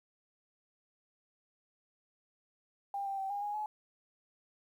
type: tone with pitch steps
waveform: sine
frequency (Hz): 798 / 786 / 774 / 811 / 826 / 849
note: G5 / G5 / G5 / G#5 / G#5 / G#5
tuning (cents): +31 / +4 / -22 / -41 / -10 / +38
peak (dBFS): -34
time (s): 2.94-3.66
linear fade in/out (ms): 2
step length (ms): 120
effects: 11-bit